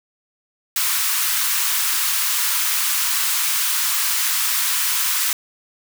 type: high-pass noise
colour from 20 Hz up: white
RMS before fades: -20 dBFS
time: 0.76-5.33 s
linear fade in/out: 2 ms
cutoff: 950 Hz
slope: 48 dB/octave
effects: none